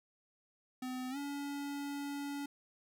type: tone with pitch glide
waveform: square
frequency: 254.7 to 284.2 Hz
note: C4 to C#4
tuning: -46 to +43 cents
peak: -39 dBFS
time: 0.82-2.46 s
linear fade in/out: 5 ms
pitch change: +189 cents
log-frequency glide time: 1.1-1.17 s
effects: none